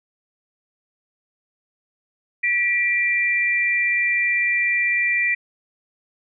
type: tone pair together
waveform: sine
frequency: 1947 / 2363 Hz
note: B6 / D7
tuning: -25 / +10 cents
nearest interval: minor third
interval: 335 cents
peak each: -20 dBFS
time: 2.43-5.35 s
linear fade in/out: 10 ms
effects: none